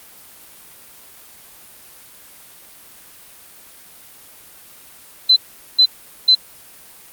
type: tone bursts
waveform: sine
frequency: 4046 Hz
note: B7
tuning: 41 cents sharp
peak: -7 dBFS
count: 3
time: 5.29-6.352 s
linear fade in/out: 10 ms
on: 74 ms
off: 420 ms
effects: white hiss -43 dBFS RMS until 7.12 s + Opus 32 kbps